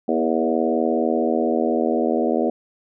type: harmonic tone with a mistuned harmonic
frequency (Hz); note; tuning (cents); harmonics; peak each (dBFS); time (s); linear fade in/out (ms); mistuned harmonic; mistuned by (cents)
80.3; E2; -45; 3 / 4 / 5 / 6 / 7 / 8 / 9; -23 / -24 / -25 / -26 / -26 / -27 / -28; 0.08-2.5; 5; 5; +17
effects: none